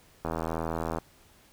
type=click train; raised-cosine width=1 ms; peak=-17 dBFS; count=61; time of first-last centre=0.25-0.985 s; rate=81.6 Hz; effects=pink hiss -59 dBFS RMS until 1.52 s